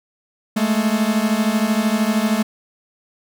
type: beating tone pair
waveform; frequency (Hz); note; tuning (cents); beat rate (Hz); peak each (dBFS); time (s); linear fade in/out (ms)
45% pulse; 210.5 / 223.5; G#3 / A3; +24 / +27; 13; -19; 0.56-2.43; 10
effects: none